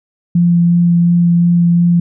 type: tone with vibrato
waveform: sine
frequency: 172.4 Hz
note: F3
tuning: 22 cents flat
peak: -7 dBFS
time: 0.35-2 s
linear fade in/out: 5 ms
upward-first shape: sine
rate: 2.8 Hz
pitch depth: 9 cents each way
effects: none